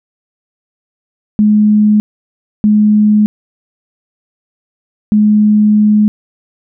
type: tone bursts at uneven times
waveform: sine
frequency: 211 Hz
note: G#3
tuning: 28 cents sharp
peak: -5 dBFS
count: 3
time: 1.39-2 / 2.64-3.26 / 5.12-6.08 s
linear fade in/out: 0 ms
effects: none